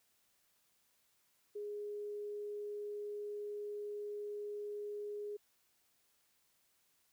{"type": "tone", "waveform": "sine", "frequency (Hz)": 414.4, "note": "G#4", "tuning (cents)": -4, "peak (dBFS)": -40, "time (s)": [1.55, 5.37], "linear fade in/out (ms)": 10, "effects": ["white hiss -75 dBFS RMS until 7.12 s"]}